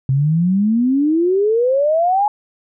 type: exponential sweep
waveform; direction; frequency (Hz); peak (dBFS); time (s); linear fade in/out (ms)
sine; up; 129.9 to 850; -12; 0.09-2.28; 2
effects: none